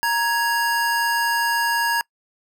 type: tone pair together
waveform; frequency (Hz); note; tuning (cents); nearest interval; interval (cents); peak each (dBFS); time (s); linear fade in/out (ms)
square; 933.9 / 1664; A#5 / G#6; +3 / +3; minor seventh; 1000; -22; 0.03-2.01; 0
effects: noise-tail reverb RT60 0.1 s tail -25 dB re dry